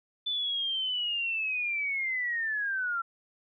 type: linear sweep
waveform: sine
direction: down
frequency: 3520 to 1347 Hz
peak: -28 dBFS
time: 0.26-3.02 s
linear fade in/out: 10 ms
effects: none